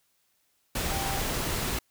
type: tone in noise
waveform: sine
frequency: 784 Hz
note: G5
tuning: in tune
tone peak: -34 dBFS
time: 0.91-1.2 s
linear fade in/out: 5 ms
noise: pink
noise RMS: -30 dBFS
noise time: 0.75-1.79 s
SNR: -7 dB
effects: white hiss -71 dBFS RMS until 1.9 s